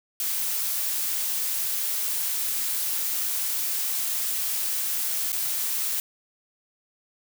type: noise with dropouts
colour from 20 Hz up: blue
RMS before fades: -27 dBFS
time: 0.2-6 s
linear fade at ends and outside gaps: 1 ms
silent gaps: 5.32-5.328 s
effects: none